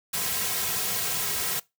white noise with comb filter, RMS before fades -28 dBFS, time 0.13-1.6 s, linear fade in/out 10 ms, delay 3.4 ms, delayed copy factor -0.7, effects noise-tail reverb RT60 0.2 s tail -21 dB re dry

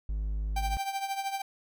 triangle tone, 52 Hz, G#1, 3 cents sharp, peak -27 dBFS, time 0.09-0.77 s, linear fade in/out 0 ms
45% pulse tone with tremolo, 784 Hz, G5, in tune, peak -28 dBFS, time 0.56-1.42 s, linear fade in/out 5 ms, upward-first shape triangle, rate 13 Hz, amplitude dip 75%
effects none

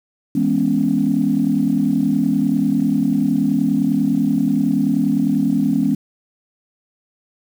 sine chord, C# minor seventh, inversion first, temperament equal, 164.81 / 207.7 / 246.9 / 277.2 Hz, E3 / G#3 / B3 / C#4, 0 / 0 / 0 / 0 cents, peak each -23 / -19 / -19 / -18 dBFS, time 0.35-5.95 s, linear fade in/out 5 ms, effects tanh soft clip ceiling -5 dBFS + 7-bit

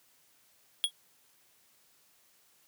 square tone with exponential decay, 3330 Hz, G#7, 4 cents sharp, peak -21 dBFS, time 0.84-0.91 s, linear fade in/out 0 ms, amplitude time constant 15 ms, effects white hiss -66 dBFS RMS until 2.67 s + high-pass 80 Hz 12 dB/octave

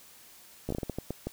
slowing click train, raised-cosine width 2 ms, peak -19 dBFS, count 10, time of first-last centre 0.69-1.27 s, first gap 14 ms, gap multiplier 1.36, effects white hiss -54 dBFS RMS until 1.32 s

